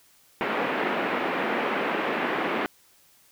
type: band-pass noise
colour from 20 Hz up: pink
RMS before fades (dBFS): -27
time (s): 0.41-2.66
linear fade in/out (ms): 0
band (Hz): 240 to 2500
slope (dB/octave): 24
effects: white hiss -59 dBFS RMS until 3.31 s